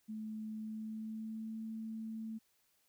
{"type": "tone with pitch glide", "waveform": "sine", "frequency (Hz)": [217, 221.7], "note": ["A3", "A3"], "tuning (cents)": [-24, 13], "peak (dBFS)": -40, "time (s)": [0.08, 2.39], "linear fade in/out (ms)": 20, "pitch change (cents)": 37, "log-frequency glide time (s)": [0.55, 1.59], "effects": ["white hiss -75 dBFS RMS until 2.88 s"]}